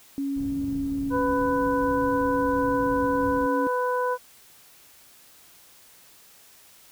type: tone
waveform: sine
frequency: 277.2 Hz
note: C#4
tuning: in tune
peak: -25 dBFS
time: 0.18-3.67 s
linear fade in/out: 0 ms
type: low-pass noise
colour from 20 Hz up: white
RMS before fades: -38 dBFS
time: 0.36-3.47 s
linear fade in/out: 10 ms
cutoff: 130 Hz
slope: 12 dB/octave
type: harmonic tone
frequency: 498.2 Hz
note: B4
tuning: 15 cents sharp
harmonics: 1 / 2 / 3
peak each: -25 / -26 / -33 dBFS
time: 1.1-4.18 s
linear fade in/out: 50 ms
effects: white hiss -53 dBFS RMS until 6.91 s